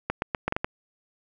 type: clicks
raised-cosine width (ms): 0.5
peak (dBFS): -10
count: 7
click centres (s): 0.1 / 0.221 / 0.348 / 0.48 / 0.524 / 0.565 / 0.645
effects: none